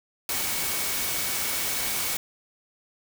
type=tone in noise; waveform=sine; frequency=2239 Hz; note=C#7; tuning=17 cents sharp; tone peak=-39 dBFS; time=0.29-2.17 s; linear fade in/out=2 ms; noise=white; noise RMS=-28 dBFS; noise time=0.29-2.17 s; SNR=-14 dB; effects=none